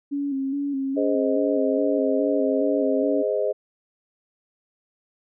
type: tone with vibrato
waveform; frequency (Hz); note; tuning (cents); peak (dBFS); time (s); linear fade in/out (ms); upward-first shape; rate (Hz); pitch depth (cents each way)
sine; 276.6; C#4; -4; -23; 0.11-3.23; 20; square; 2.4; 42
type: chord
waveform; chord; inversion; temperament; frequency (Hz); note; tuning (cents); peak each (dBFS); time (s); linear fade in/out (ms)
sine; Ab major; none; just; 415.3 / 519.1 / 623; Ab4 / C5 / Eb5; 0 / -14 / +2; -25; 0.96-3.53; 20
effects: none